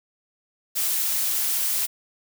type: noise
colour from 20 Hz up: blue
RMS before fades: -24 dBFS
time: 0.75-1.87 s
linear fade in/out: 20 ms
effects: none